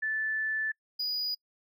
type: tone pair in turn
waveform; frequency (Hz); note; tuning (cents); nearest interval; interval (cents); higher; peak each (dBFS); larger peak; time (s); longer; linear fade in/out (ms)
sine / triangle; 1751 / 4921; A6 / D#8; -9 / -20; octave + tritone; 1789; second; -28; neither; 0.02-0.72 / 0.99-1.35; first; 10
effects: noise-tail reverb RT60 0.1 s tail -25 dB re dry